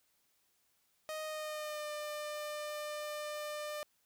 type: tone with pitch glide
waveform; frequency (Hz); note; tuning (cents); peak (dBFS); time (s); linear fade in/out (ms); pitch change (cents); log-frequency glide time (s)
sawtooth; 622.3 to 599; D#5 to D5; 0 to +34; -35; 1.09-3.83; 0; -66; 1.23-1.88
effects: white hiss -75 dBFS RMS until 4.05 s